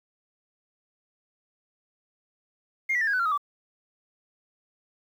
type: tone with pitch steps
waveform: sine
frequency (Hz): 2125 / 1948.6 / 1786.9 / 1638.6 / 1502.6 / 1377.9 / 1263.5 / 1158.7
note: C7 / B6 / A6 / G#6 / F#6 / F6 / D#6 / D6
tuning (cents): +26 / -24 / +26 / -24 / +26 / -24 / +26 / -24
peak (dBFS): -21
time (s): 2.89-3.378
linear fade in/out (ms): 10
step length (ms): 61
effects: tanh soft clip ceiling -19 dBFS + 9-bit